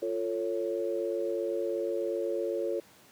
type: chord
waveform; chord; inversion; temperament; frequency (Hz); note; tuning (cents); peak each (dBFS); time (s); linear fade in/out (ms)
sine; F augmented; none; equal with one note detuned; 349.2 / 446.4 / 554.4; F4 / A4 / C#5; 0 / +25 / 0; -33; 0.02-2.8; 5
effects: pink hiss -57 dBFS RMS until 3.11 s + high-pass 150 Hz 12 dB/octave